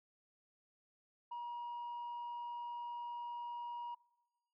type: tone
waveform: sine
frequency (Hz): 955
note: A#5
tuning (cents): +42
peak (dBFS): -39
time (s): 1.31-3.95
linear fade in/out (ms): 10
effects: noise-tail reverb RT60 1.0 s tail -23 dB re dry + tanh soft clip ceiling -40 dBFS